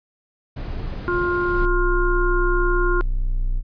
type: noise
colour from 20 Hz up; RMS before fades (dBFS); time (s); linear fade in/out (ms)
brown; -29; 0.56-1.66; 10
type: harmonic tone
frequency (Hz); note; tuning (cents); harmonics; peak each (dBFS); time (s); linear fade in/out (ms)
353; F4; +19; 1 / 3 / 4; -21 / -26 / -24; 1.08-3.01; 0
type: tone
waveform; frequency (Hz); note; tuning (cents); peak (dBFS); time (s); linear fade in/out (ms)
triangle; 30.87; B0; 0; -16; 1.51-3.63; 50
effects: resampled to 11025 Hz